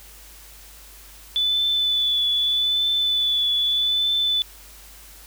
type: tone with vibrato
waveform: sine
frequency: 3479 Hz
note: A7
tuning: 20 cents flat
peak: -18 dBFS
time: 1.36-4.42 s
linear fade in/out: 0 ms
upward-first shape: triangle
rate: 0.81 Hz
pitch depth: 27 cents each way
effects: added 50 Hz sine -47 dBFS peak until 5.26 s + white hiss -46 dBFS RMS until 5.26 s